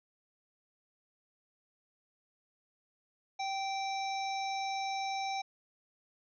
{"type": "harmonic tone", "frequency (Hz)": 779, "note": "G5", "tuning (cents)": -11, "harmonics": [1, 3, 5, 7, 8], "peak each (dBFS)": [-34, -42, -44, -47, -52], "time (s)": [3.39, 5.42], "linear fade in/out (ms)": 10, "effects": []}